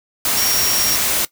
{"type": "tone in noise", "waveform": "sine", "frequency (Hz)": 5600, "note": "F8", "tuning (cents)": 4, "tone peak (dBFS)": -20, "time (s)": [0.37, 0.96], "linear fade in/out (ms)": 2, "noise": "white", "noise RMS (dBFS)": -18, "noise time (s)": [0.25, 1.25], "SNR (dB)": -5, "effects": ["noise-tail reverb RT60 0.1 s tail -18 dB re dry"]}